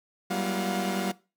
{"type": "tone cluster", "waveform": "sawtooth", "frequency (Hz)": [191.2, 201.5, 237.6, 339.8, 715], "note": ["G3", "G3", "A#3", "F4", "F5"], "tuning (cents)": [-43, 48, 33, -47, 41], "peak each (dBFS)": [-26, -34, -32, -32, -30], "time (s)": [0.3, 1.12], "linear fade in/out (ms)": 10, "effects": ["noise-tail reverb RT60 0.3 s tail -20 dB re dry"]}